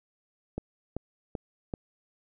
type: click train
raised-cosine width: 2 ms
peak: -19 dBFS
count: 4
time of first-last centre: 0.58-1.738 s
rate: 2.59 Hz
effects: none